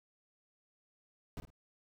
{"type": "noise with echo", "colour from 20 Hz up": "brown", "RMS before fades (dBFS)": -41, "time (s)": [1.37, 1.4], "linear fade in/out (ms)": 0, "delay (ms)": 51, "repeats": 2, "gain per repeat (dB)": -11, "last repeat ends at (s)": 1.502, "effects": []}